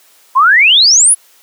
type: exponential sweep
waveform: sine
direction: up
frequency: 990 to 11070 Hz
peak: -4 dBFS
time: 0.35-1.15 s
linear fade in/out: 20 ms
effects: white hiss -47 dBFS RMS until 1.42 s + high-pass 400 Hz 12 dB/octave